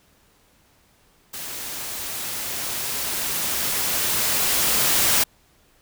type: noise with level ramp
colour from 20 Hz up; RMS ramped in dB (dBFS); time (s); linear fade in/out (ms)
white; -33 to -18; 1.33-5.24; 10
effects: pink hiss -59 dBFS RMS until 5.81 s